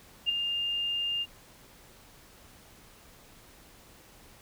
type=tone with ADSR envelope; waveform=sine; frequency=2809 Hz; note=F7; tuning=9 cents sharp; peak=-21 dBFS; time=0.26-1.26 s; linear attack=32 ms; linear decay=9 ms; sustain=-7 dB; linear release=42 ms; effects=pink hiss -55 dBFS RMS until 4.41 s